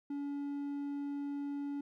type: tone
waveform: triangle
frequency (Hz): 284.4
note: C#4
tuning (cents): +45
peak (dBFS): -34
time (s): 0.1-1.81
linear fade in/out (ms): 5
effects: none